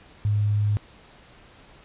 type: tone with quantisation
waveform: sine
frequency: 104.1 Hz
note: G#2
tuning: 5 cents sharp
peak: -19 dBFS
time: 0.25-0.77 s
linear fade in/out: 0 ms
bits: 8
effects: pink hiss -51 dBFS RMS until 1.84 s + resampled to 8000 Hz